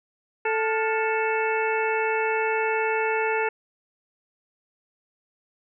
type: harmonic tone with a mistuned harmonic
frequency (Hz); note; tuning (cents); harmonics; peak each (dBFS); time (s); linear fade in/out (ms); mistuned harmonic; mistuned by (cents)
440.6; A4; +2; 1 / 2 / 3 / 4 / 5 / 6; -25 / -27 / -31 / -32 / -32 / -32; 0.45-3.49; 5; 3; +120
effects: none